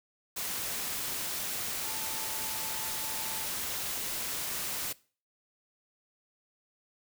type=tone in noise; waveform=sine; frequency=880 Hz; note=A5; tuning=in tune; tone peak=-45 dBFS; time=1.83-3.45 s; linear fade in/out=10 ms; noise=white; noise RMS=-35 dBFS; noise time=0.36-4.93 s; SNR=-13 dB; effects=noise-tail reverb RT60 0.4 s tail -21 dB re dry